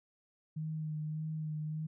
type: tone with vibrato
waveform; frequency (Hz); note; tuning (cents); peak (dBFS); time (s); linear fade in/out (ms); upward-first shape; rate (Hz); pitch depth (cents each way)
sine; 155.1; D#3; -5; -35; 0.56-1.87; 10; sine; 1.7; 23
effects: none